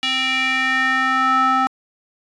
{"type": "tone with band-pass filter sweep", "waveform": "square", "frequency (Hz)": 261.6, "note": "C4", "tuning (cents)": 0, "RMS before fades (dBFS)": -18, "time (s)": [0.03, 1.67], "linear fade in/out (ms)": 0, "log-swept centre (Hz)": [3000, 1100], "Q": 3.6, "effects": ["resampled to 22050 Hz"]}